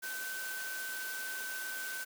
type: tone in noise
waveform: sine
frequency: 1530 Hz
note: G6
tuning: 42 cents flat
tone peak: -39 dBFS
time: 0.02-2.05 s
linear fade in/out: 20 ms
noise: white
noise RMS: -43 dBFS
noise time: 0.02-2.05 s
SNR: +1 dB
effects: high-pass 300 Hz 12 dB/octave